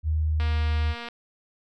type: tone with pitch glide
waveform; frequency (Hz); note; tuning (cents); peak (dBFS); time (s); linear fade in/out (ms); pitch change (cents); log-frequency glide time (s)
sine; 78 to 76.7; D#2 to D#2; +5 to -24; -21; 0.03-0.95; 50; -29; 0.16-0.7
type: click train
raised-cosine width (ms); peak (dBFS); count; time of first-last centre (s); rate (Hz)
0.3; -21; 163; 0.4-1.086; 236
effects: none